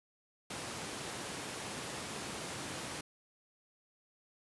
pink high-pass noise, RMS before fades -42 dBFS, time 0.5-3.01 s, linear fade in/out 5 ms, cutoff 140 Hz, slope 12 dB/octave, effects resampled to 24000 Hz

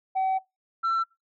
sine tone pair in turn, 761 / 1343.9 Hz, F#5 / E6, +48 / +33 cents, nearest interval minor seventh, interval 985 cents, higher second, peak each -20 dBFS, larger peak neither, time 0.15-0.39 / 0.83-1.04 s, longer first, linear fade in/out 20 ms, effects noise-tail reverb RT60 0.2 s tail -21 dB re dry + tanh soft clip ceiling -21 dBFS

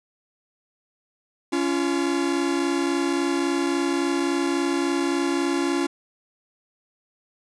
45% pulse tone pair together, 280.6 / 344.2 Hz, C#4 / F4, +21 / -25 cents, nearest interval major third, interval 354 cents, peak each -24 dBFS, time 1.52-5.87 s, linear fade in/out 10 ms, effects resampled to 22050 Hz + 9-bit

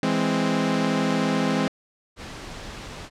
sawtooth chord, E augmented, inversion none, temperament equal, 164.81 / 207.7 / 261.6 Hz, E3 / G#3 / B#3, 0 / 0 / 0 cents, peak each -23 / -21 / -20 dBFS, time 0.03-1.68 s, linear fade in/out 2 ms
pink noise, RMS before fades -37 dBFS, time 2.16-3.1 s, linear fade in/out 50 ms
effects low-pass 6000 Hz 12 dB/octave

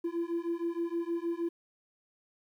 triangle beating tone pair, 335.8 / 342.2 Hz, E4 / F4, +32 / -35 cents, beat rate 6.4 Hz, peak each -31 dBFS, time 0.04-1.49 s, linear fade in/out 10 ms, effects tanh soft clip ceiling -24 dBFS + 11-bit

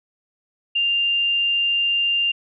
sine tone, 2794 Hz, F7, in tune, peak -17 dBFS, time 0.75-2.32 s, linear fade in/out 10 ms, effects none

